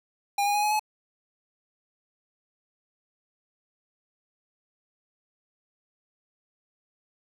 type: tone with pitch steps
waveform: square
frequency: 808 / 819.3 / 830.7 / 842.3 / 854.1 Hz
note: G#5 / G#5 / G#5 / G#5 / G#5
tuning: -48 / -24 / 0 / +24 / +48 cents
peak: -23 dBFS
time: 0.38-0.795 s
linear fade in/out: 5 ms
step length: 83 ms
effects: none